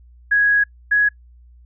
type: tone pair in turn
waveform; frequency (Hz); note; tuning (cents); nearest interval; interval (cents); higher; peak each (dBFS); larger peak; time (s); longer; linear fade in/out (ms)
sine; 1661.2 / 1671.8; G#6 / G#6; 0 / +11; unison; 11; second; -12; neither; 0.31-0.64 / 0.91-1.09; first; 10
effects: noise-tail reverb RT60 0.1 s tail -26 dB re dry + added 60 Hz sine -44 dBFS peak until 1.65 s